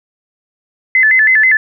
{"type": "tone with vibrato", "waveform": "sine", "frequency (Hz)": 1889, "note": "A#6", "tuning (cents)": 22, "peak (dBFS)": -6, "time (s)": [0.95, 1.57], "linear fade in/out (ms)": 2, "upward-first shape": "square", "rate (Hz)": 6.2, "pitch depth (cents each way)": 140, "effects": []}